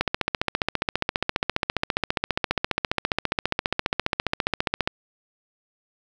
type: click train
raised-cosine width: 0.3 ms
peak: -5 dBFS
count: 73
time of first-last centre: 0.01-4.875 s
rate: 14.8 Hz
effects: 7-bit